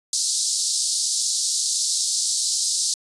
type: band-pass noise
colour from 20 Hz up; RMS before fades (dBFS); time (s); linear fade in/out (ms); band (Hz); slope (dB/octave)
pink; -23; 0.13-2.94; 2; 4200 to 9600; 48
effects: resampled to 24000 Hz